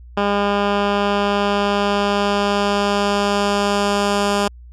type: tone with low-pass filter sweep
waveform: 10% pulse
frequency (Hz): 202.6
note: G#3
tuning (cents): -43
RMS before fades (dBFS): -18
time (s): 0.17-4.48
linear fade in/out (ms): 5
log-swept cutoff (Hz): 2600 to 8200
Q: 0.89
effects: added 60 Hz sine -37 dBFS peak until 4.72 s